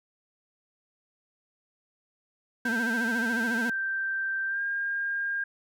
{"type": "tone with pitch glide", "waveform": "sine", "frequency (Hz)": [1568, 1610.2], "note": ["G6", "G6"], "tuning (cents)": [0, 46], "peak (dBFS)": -27, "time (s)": [2.65, 5.44], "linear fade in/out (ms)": 5, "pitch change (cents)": 46, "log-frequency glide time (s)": [4.47, 4.61]}
{"type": "tone with vibrato", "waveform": "40% pulse", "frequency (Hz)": 233.1, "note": "A#3", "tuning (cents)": 0, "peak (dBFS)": -28, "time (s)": [2.65, 3.7], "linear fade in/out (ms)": 5, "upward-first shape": "sine", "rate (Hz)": 14, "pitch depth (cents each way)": 100}
{"effects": []}